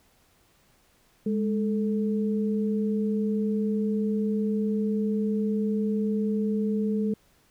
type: tone pair together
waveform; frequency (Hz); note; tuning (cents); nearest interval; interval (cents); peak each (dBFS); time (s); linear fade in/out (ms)
sine; 207.7 / 440; G#3 / A4; 0 / 0; octave + minor second; 1300; -24 / -30; 1.26-7.14; 5
effects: pink hiss -63 dBFS RMS until 7.5 s